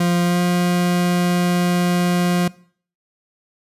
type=tone with pitch glide; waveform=40% pulse; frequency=174.61 to 176.84 Hz; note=F3 to F3; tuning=0 to +22 cents; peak=-14 dBFS; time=0-2.48 s; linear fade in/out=5 ms; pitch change=+22 cents; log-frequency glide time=0.23-0.4 s; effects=noise-tail reverb RT60 0.5 s tail -21 dB re dry + resampled to 32000 Hz